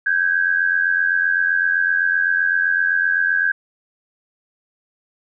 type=tone pair together; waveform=sine; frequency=1552 / 1639.8 Hz; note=G6 / G#6; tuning=-18 / -22 cents; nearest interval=minor second; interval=96 cents; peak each=-18 dBFS; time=0.06-3.52 s; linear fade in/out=5 ms; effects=none